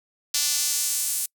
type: tone with high-pass filter sweep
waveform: sawtooth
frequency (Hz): 293.7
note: D4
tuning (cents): 0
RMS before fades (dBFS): -25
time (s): 0.34-1.26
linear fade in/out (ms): 5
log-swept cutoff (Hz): 5100 to 9300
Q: 1.3
effects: noise-tail reverb RT60 0.1 s tail -26 dB re dry